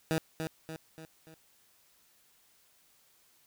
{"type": "tone with echo", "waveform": "15% pulse", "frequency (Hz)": 159.9, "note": "D#3", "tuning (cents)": 48, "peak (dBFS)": -21, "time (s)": [0.11, 0.18], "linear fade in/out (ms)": 0, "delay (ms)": 290, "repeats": 4, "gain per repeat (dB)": -6, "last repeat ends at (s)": 1.34, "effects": ["white hiss -66 dBFS RMS until 3.46 s"]}